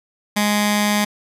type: tone with notch filter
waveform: 15% pulse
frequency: 207.7 Hz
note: G#3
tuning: in tune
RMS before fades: -18 dBFS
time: 0.36-1.05 s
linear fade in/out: 10 ms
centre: 450 Hz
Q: 0.57
effects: resampled to 32000 Hz